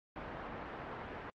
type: low-pass noise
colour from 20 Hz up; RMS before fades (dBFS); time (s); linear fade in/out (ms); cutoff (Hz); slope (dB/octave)
white; -44; 0.16-1.3; 0; 1300; 12
effects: low-pass 3000 Hz 12 dB/octave + Opus 24 kbps